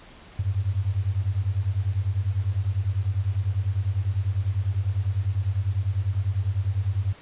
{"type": "beating tone pair", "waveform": "sine", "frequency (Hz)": [92.2, 102.2], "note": ["F#2", "G#2"], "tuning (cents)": [-6, -27], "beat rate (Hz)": 10, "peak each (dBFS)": -25, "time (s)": [0.39, 7.13], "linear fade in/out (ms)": 5, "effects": ["pink hiss -48 dBFS RMS until 7.21 s", "resampled to 8000 Hz"]}